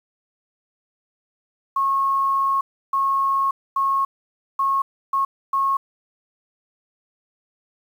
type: tone bursts at uneven times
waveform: sine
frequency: 1091 Hz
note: C#6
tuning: 28 cents flat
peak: -17 dBFS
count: 6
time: 1.76-2.61 / 2.93-3.51 / 3.76-4.05 / 4.59-4.82 / 5.13-5.25 / 5.53-5.77 s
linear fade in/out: 5 ms
effects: 8-bit